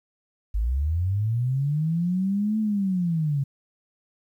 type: linear two-way sweep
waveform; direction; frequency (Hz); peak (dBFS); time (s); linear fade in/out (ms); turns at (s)
sine; up then down; 49 to 219.6 to 135.1; -21; 0.54-3.44; 10; 2.59
effects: 10-bit